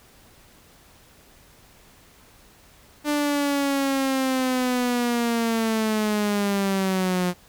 sawtooth linear sweep, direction down, 296.6 to 177.3 Hz, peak -17 dBFS, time 3.04-7.34 s, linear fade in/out 50 ms, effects pink hiss -53 dBFS RMS until 7.48 s

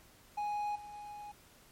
triangle tone with level steps, 830.6 Hz, G#5, in tune, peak -31 / -44 / -42 dBFS, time 0.37-1.32 s, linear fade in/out 10 ms, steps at 0.75 / 0.93 s, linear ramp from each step 10 ms, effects pink hiss -61 dBFS RMS until 1.71 s + MP3 64 kbps

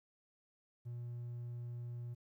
triangle tone, 120.1 Hz, B2, 48 cents flat, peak -39 dBFS, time 0.85-2.15 s, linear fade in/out 20 ms, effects tanh soft clip ceiling -35 dBFS + 13-bit

